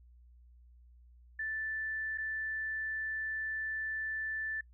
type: tone with dropouts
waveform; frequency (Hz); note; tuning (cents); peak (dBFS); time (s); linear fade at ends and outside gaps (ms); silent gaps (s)
sine; 1760; A6; 0; -34; 1.39-4.61; 5; 2.176-2.182
effects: noise-tail reverb RT60 0.1 s tail -25 dB re dry + added 60 Hz sine -56 dBFS peak until 4.73 s